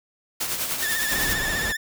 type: noise with tremolo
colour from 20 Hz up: white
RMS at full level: -25 dBFS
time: 0.4-1.34 s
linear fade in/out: 10 ms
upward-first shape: triangle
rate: 10 Hz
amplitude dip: 55%
type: tone with vibrato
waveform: 40% pulse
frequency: 1771 Hz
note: A6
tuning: 11 cents sharp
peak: -24 dBFS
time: 0.82-1.77 s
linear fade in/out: 10 ms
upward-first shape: sine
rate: 15 Hz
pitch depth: 62 cents each way
type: noise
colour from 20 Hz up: pink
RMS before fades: -29 dBFS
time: 1.11-1.73 s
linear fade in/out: 20 ms
effects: none